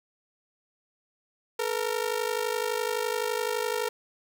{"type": "ring-modulated tone", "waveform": "sawtooth", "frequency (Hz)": 460, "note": "A#4", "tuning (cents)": -23, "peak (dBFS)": -20, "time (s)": [1.59, 3.89], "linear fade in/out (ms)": 2, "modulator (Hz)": 25.9, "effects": []}